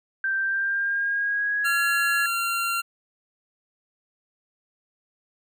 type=tone with pitch glide; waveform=sine; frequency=1568 to 1680.5 Hz; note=G6 to G#6; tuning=0 to +20 cents; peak=-22 dBFS; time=0.24-2.26 s; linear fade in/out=2 ms; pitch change=+120 cents; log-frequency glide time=0.4-1.79 s
type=tone; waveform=25% pulse; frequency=1378 Hz; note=F6; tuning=24 cents flat; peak=-20 dBFS; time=1.64-2.82 s; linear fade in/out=20 ms
effects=none